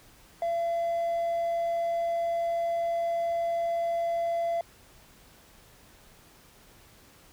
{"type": "tone", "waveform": "triangle", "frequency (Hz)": 678, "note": "E5", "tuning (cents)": 49, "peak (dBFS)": -23, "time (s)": [0.42, 4.61], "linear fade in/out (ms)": 2, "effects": ["tanh soft clip ceiling -20 dBFS", "pink hiss -56 dBFS RMS until 7.32 s"]}